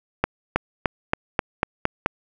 accelerating click train, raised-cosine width 0.5 ms, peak -3 dBFS, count 8, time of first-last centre 0.24-2.061 s, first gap 320 ms, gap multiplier 0.93, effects none

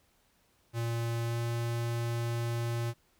square tone with pitch glide, 116.54 to 117.42 Hz, A#2 to A#2, 0 to +13 cents, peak -31 dBFS, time 0.73-2.94 s, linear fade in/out 50 ms, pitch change +13 cents, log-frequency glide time 1.24-1.38 s, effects pink hiss -69 dBFS RMS until 3.19 s

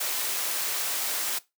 white high-pass noise, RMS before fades -29 dBFS, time 0-1.39 s, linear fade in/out 10 ms, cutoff 440 Hz, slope 12 dB/octave, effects noise-tail reverb RT60 0.2 s tail -19 dB re dry

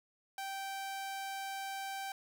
sawtooth tone, 780 Hz, G5, 9 cents flat, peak -35 dBFS, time 0.38-2.12 s, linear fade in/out 2 ms, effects none

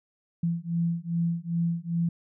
sine beating tone pair, 167.8 / 170.3 Hz, E3 / F3, +31 / -43 cents, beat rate 2.5 Hz, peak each -28 dBFS, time 0.43-2.09 s, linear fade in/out 5 ms, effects none

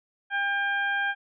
harmonic tone, 800 Hz, G5, 35 cents sharp, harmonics 1 / 2 / 3 / 4, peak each -31 / -25 / -38 / -39 dBFS, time 0.3-1.15 s, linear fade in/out 50 ms, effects none

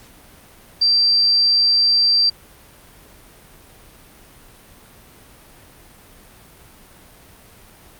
sine tone, 4699 Hz, D8, in tune, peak -12 dBFS, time 0.81-2.3 s, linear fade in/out 10 ms, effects pink hiss -46 dBFS RMS until 7.99 s + Opus 48 kbps

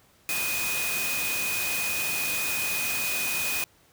sine tone in noise, 2489 Hz, D#7, in tune, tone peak -29 dBFS, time 0.29-3.64 s, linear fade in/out 0 ms, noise white, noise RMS -30 dBFS, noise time 0.29-3.64 s, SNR -2 dB, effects pink hiss -60 dBFS RMS until 3.92 s + high-pass 60 Hz 12 dB/octave

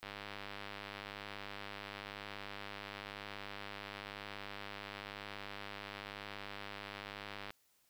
click train, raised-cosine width 0.3 ms, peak -28 dBFS, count 756, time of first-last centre 0.03-7.505 s, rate 101 Hz, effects white hiss -73 dBFS RMS until 7.89 s

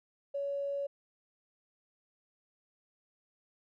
triangle tone with tanh clipping, 562 Hz, C#5, 24 cents sharp, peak -32 dBFS, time 0.34-0.87 s, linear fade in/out 10 ms, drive 3 dB, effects none

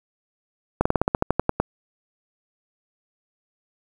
slowing click train, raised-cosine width 1 ms, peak -4 dBFS, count 12, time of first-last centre 0.81-1.6 s, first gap 45 ms, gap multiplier 1.09, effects 7-bit

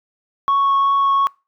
sine tone with vibrato, 1106 Hz, C#6, 4 cents flat, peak -11 dBFS, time 0.48-1.27 s, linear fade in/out 0 ms, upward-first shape triangle, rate 2.7 Hz, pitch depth 8 cents each way, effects noise-tail reverb RT60 0.3 s tail -26 dB re dry + tanh soft clip ceiling -11 dBFS

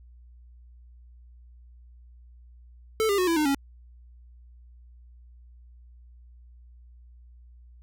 square tone with pitch steps, 440 / 401.2 / 365.7 / 333.5 / 304 / 277.2 Hz, A4 / G4 / F#4 / E4 / D#4 / C#4, 0 / +40 / -20 / +20 / -40 / 0 cents, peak -22 dBFS, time 3-3.546 s, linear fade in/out 0 ms, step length 91 ms, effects added 60 Hz sine -48 dBFS peak until 7.82 s

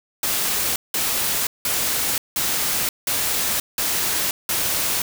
white noise bursts, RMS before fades -22 dBFS, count 7, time 0.23-5.02 s, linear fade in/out 2 ms, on 530 ms, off 180 ms, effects none

